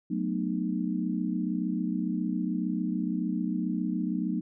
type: chord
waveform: sine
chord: B dominant seventh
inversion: second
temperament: equal with one note detuned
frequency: 185 / 220 / 246.9 / 306.1 Hz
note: F#3 / A3 / B3 / D#4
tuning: 0 / 0 / 0 / -28 cents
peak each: -31 / -33 / -33 / -33 dBFS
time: 0.1-4.41 s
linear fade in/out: 10 ms
effects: none